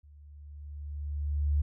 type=tone with level ramp; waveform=sine; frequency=73.1 Hz; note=D2; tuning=7 cents flat; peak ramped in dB=-52 to -22 dBFS; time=0.03-1.62 s; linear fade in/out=10 ms; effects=none